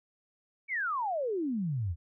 sine exponential sweep, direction down, 2316 to 76.9 Hz, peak -29 dBFS, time 0.68-1.96 s, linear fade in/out 50 ms, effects none

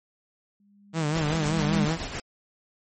sine tone with exponential growth, 202 Hz, G#3, 48 cents flat, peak -20 dBFS, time 0.6-1.85 s, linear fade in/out 2 ms, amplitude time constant 270 ms
sawtooth tone with vibrato, 155.56 Hz, D#3, in tune, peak -20 dBFS, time 0.93-1.98 s, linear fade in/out 50 ms, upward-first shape sine, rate 5.2 Hz, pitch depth 97 cents each way
pink noise with tremolo, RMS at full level -32 dBFS, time 1.15-2.2 s, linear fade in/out 2 ms, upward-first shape sine, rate 7.1 Hz, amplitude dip 50%
effects MP3 32 kbps

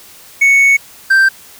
triangle tone pair in turn, 2217 / 1567.7 Hz, C#7 / G6, 0 / 0 cents, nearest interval tritone, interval 600 cents, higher first, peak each -4 dBFS, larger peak neither, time 0.41-0.77 / 1.1-1.29 s, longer first, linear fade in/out 10 ms, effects white hiss -39 dBFS RMS until 1.59 s

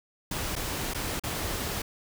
pink noise with dropouts, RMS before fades -32 dBFS, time 0.31-1.82 s, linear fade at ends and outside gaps 5 ms, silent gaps 0.555-0.562 / 0.937-0.946 / 1.197-1.236 s, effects none

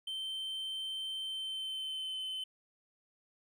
triangle tone with pitch glide, 3108 to 3058 Hz, G7 to G7, -16 to -44 cents, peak -35 dBFS, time 0.07-2.44 s, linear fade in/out 5 ms, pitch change -28 cents, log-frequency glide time 1.23-2.21 s, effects none

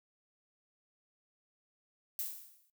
violet noise with exponential decay, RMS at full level -35 dBFS, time 2.19-2.7 s, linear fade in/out 1 ms, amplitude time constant 110 ms, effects noise-tail reverb RT60 0.1 s tail -17 dB re dry

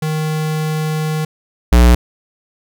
square tone pair in turn, 155.56 / 60.15 Hz, D#3 / B1, 0 / -45 cents, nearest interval octave + major third, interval 1645 cents, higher first, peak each -17 / -6 dBFS, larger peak second, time 0.02-1.25 / 1.72-1.95 s, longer first, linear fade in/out 5 ms, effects none

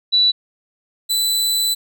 sine / sawtooth tone pair in turn, 3951 / 3992 Hz, B7 / B7, 0 / +18 cents, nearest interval unison, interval 18 cents, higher second, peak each -11 / -13 dBFS, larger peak first, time 0.12-0.32 / 1.09-1.75 s, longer second, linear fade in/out 20 ms, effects none

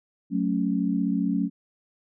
sine chord, F# minor, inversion none, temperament equal, 185 / 220 / 277.2 Hz, F#3 / A3 / C#4, 0 / 0 / 0 cents, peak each -26 / -27 / -26 dBFS, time 0.3-1.5 s, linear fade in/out 50 ms, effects none

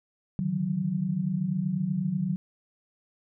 sine tone cluster, 145.9 / 158.4 / 186.6 Hz, D3 / D#3 / F#3, -11 / +31 / +15 cents, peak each -34 / -31 / -27 dBFS, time 0.39-2.36 s, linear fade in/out 0 ms, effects none

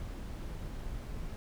brown noise, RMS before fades -40 dBFS, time 0-1.36 s, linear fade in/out 0 ms, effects none

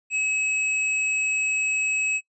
square tone, 2568 Hz, E7, 46 cents flat, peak -23 dBFS, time 0.1-2.21 s, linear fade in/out 50 ms, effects noise-tail reverb RT60 0.1 s tail -23 dB re dry + resampled to 22050 Hz

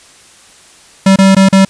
square tone with dropouts, 193 Hz, G3, 27 cents flat, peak -4 dBFS, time 1.06-1.65 s, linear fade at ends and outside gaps 5 ms, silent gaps 1.16-1.186 / 1.349-1.365 / 1.488-1.526 s, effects white hiss -41 dBFS RMS until 1.69 s + resampled to 22050 Hz

